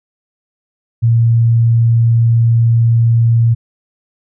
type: tone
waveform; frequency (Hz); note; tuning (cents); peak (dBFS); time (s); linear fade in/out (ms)
sine; 115.9; A#2; -10; -7; 1.02-3.55; 20
effects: none